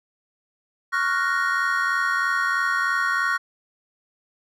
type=chord; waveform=triangle; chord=Gb major seventh; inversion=second; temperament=equal; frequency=1108.7 / 1396.9 / 1480 / 1864.7 Hz; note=Db6 / F6 / Gb6 / Bb6; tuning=0 / 0 / 0 / 0 cents; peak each=-24 dBFS; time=0.92-3.38 s; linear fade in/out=20 ms; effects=none